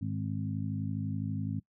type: harmonic tone with a mistuned harmonic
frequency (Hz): 52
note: G#1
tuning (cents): +3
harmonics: 2 / 3 / 4 / 5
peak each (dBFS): -35 / -37 / -38 / -39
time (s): 0.01-1.6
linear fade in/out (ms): 10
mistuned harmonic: 5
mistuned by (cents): +22
effects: noise-tail reverb RT60 0.1 s tail -22 dB re dry